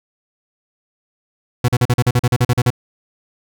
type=tone bursts; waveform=40% pulse; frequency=122.3 Hz; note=B2; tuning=16 cents flat; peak=-10 dBFS; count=13; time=1.64-2.704 s; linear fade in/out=5 ms; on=44 ms; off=41 ms; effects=none